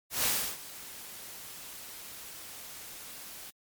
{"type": "noise with ADSR envelope", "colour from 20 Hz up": "white", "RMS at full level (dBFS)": -27, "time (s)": [0.1, 3.51], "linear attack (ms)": 140, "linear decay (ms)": 330, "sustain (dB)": -18, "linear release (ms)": 17, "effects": ["MP3 96 kbps"]}